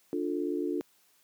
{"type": "chord", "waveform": "sine", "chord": "D minor", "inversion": "none", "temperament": "just", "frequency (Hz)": [293.7, 352.4, 440.5], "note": ["D4", "F4", "A4"], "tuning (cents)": [0, 16, 2], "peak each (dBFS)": [-32, -32, -36], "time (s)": [0.13, 0.81], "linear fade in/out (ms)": 0, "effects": ["white hiss -66 dBFS RMS until 1.23 s", "high-pass 150 Hz 12 dB/octave"]}